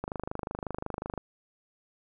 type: click train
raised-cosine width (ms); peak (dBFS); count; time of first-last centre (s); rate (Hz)
1; -19; 30; 0.04-1.177; 25.5
effects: none